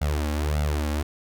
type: tone with flanger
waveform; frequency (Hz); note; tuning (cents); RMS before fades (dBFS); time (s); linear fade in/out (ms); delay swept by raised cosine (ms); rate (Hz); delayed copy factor
sawtooth; 74.5; D2; +25; -25; 0.01-1.03; 10; 1.4 to 3.7; 1.7; +0.9
effects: none